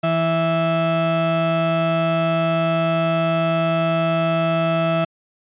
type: tone pair together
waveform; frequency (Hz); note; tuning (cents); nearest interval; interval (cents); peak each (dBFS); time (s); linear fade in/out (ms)
35% pulse; 164.5 / 658; E3 / E5; -3 / -3; 2 octaves; 2400; -19; 0.03-5.05; 10
effects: resampled to 8000 Hz